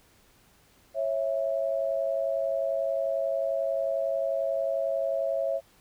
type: tone pair together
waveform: sine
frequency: 548.8 / 660 Hz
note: C#5 / E5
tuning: -17 / +2 cents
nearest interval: minor third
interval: 319 cents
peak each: -28 dBFS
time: 0.94-5.61 s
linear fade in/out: 50 ms
effects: pink hiss -61 dBFS RMS until 5.8 s